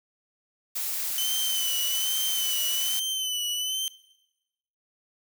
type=noise; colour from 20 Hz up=blue; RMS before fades=-30 dBFS; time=0.75-3 s; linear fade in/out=10 ms
type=tone with vibrato; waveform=sawtooth; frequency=3030 Hz; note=F#7; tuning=40 cents sharp; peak=-24 dBFS; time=1.18-3.88 s; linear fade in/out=0 ms; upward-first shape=sine; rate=1.2 Hz; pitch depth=52 cents each way
effects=noise-tail reverb RT60 1.0 s tail -21 dB re dry